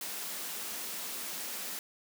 white high-pass noise, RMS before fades -39 dBFS, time 0.01-1.79 s, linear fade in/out 2 ms, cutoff 160 Hz, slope 96 dB/octave, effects none

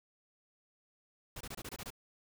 pink noise bursts, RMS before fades -44 dBFS, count 8, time 1.36-1.904 s, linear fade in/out 5 ms, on 47 ms, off 24 ms, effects none

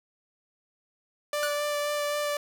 sawtooth tone with vibrato, 587.3 Hz, D5, in tune, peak -23 dBFS, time 1.33-2.37 s, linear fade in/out 2 ms, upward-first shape sine, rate 3.8 Hz, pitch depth 11 cents each way
sawtooth tone with exponential decay, 1468 Hz, F#6, 14 cents flat, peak -22 dBFS, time 1.43-1.65 s, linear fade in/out 0 ms, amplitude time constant 47 ms
effects none

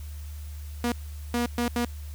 sawtooth tone bursts at uneven times, 239.6 Hz, A#3, 48 cents sharp, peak -20 dBFS, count 4, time 0.84-0.92 / 1.34-1.46 / 1.58-1.68 / 1.76-1.85 s, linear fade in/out 2 ms, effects added 74 Hz sine -35 dBFS peak until 2.14 s + white hiss -52 dBFS RMS until 2.14 s

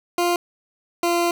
20% pulse tone pair in turn, 349.2 / 344.4 Hz, F4 / F4, 0 / -24 cents, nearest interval unison, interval 24 cents, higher first, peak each -13 dBFS, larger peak neither, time 0.18-0.36 / 1.03-1.31 s, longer second, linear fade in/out 2 ms, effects none

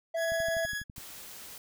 triangle tone, 661 Hz, E5, 5 cents sharp, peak -27 dBFS, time 0.14-0.66 s, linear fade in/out 10 ms
40% pulse tone with tremolo, 1674 Hz, G#6, 13 cents sharp, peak -31 dBFS, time 0.16-0.84 s, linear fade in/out 50 ms, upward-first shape square, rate 17 Hz, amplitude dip 25%
click train, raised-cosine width 5 ms, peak -33 dBFS, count 9, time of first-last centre 0.32-0.981 s, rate 12.1 Hz
white noise, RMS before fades -46 dBFS, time 0.96-1.58 s, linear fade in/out 2 ms
effects none

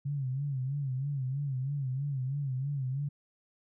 sine tone with vibrato, 136 Hz, C#3, 33 cents flat, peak -30 dBFS, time 0.05-3.09 s, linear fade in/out 10 ms, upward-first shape sine, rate 3.1 Hz, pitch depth 110 cents each way, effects none

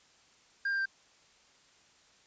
triangle tone with pitch steps, 1603 / 1588.3 / 1573.6 Hz, G6 / G6 / G6, +38 / +22 / +6 cents, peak -27 dBFS, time 0.65-0.857 s, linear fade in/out 5 ms, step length 69 ms, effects white hiss -63 dBFS RMS until 2.26 s + resampled to 16000 Hz

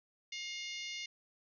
harmonic tone with a mistuned harmonic, 711 Hz, F5, 31 cents sharp, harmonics 3 / 4 / 5 / 6 / 7 / 8 / 9, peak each -44 / -46 / -48 / -50 / -51 / -52 / -53 dBFS, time 0.32-1.06 s, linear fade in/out 5 ms, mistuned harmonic 6, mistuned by +20 cents, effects none

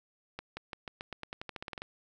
accelerating click train, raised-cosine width 0.3 ms, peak -23 dBFS, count 16, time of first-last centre 0.39-1.819 s, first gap 180 ms, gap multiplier 0.9, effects none

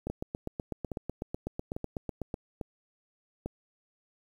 two click trains, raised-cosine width 2 ms, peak -20 / -21 dBFS, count 19 / 5, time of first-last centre 0.1-2.342 / 0.07-3.46 s, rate 8.03 / 1.18 Hz, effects 9-bit

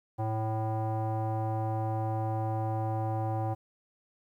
square tone with low-pass filter, 110 Hz, A2, in tune, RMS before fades -31 dBFS, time 0.18-3.55 s, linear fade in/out 20 ms, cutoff 810 Hz, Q 4.4, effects 11-bit

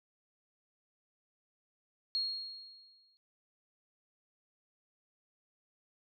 sine tone with exponential decay, 4281 Hz, C8, 39 cents sharp, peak -29 dBFS, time 2.15-3.17 s, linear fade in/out 0 ms, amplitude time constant 220 ms, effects none

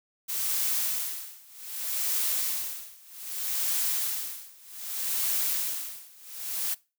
blue noise with tremolo, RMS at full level -27 dBFS, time 0.28-6.75 s, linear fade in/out 20 ms, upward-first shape sine, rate 0.64 Hz, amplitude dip 95%, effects noise-tail reverb RT60 0.3 s tail -22 dB re dry

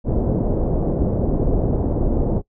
pink low-pass noise, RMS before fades -19 dBFS, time 0.04-2.42 s, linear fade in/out 50 ms, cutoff 590 Hz, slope 24 dB/octave, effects noise-tail reverb RT60 0.1 s tail -21 dB re dry

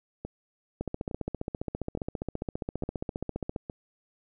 two click trains, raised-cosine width 2 ms, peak -22 / -18 dBFS, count 5 / 42, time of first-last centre 0.25-3.698 / 0.81-3.562 s, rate 1.16 / 14.9 Hz, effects none

